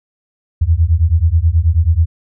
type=beating tone pair; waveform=sine; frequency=78 / 87.3 Hz; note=D#2 / F2; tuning=+5 / 0 cents; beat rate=9.3 Hz; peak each=-12 dBFS; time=0.61-2.06 s; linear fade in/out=10 ms; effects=none